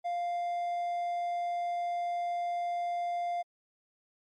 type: tone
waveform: triangle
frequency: 698.5 Hz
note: F5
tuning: in tune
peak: -28 dBFS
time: 0.04-3.43 s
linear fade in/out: 20 ms
effects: MP3 48 kbps